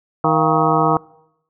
harmonic tone with a mistuned harmonic, 157.9 Hz, D#3, 26 cents sharp, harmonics 1 / 2 / 3 / 4 / 5 / 6 / 7 / 8, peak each -21 / -21 / -21 / -21 / -21 / -21 / -21 / -21 dBFS, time 0.24-0.97 s, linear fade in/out 2 ms, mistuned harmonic 4, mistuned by +150 cents, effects noise-tail reverb RT60 0.8 s tail -23 dB re dry

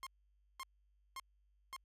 sawtooth tone bursts, 1064 Hz, C6, 29 cents sharp, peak -40 dBFS, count 4, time 0.03-1.764 s, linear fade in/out 0 ms, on 36 ms, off 530 ms, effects added 50 Hz sine -70 dBFS peak until 1.84 s + resampled to 32000 Hz

